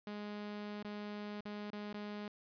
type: tone with dropouts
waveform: sawtooth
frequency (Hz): 207.7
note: G#3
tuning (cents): 0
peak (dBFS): -38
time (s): 0.07-2.28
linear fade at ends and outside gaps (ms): 2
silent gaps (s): 0.828-0.847 / 1.407-1.454 / 1.704-1.731 / 1.929-1.941
effects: resampled to 11025 Hz